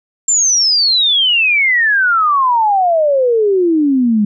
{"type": "exponential sweep", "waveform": "sine", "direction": "down", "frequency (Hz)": [7410, 202.7], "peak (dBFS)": -9, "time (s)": [0.28, 4.25], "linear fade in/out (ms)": 5, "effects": []}